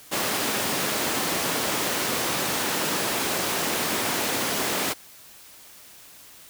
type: high-pass noise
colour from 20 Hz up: pink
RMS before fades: -26 dBFS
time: 0.11-4.94 s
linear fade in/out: 20 ms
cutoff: 230 Hz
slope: 12 dB/octave
effects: white hiss -48 dBFS RMS until 6.49 s